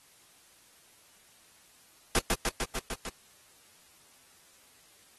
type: noise with echo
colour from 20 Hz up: pink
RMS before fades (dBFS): -26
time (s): 2.15-2.19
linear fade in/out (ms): 2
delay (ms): 150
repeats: 6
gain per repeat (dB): -2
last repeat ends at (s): 3.09
effects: white hiss -60 dBFS RMS until 5.18 s + AAC 32 kbps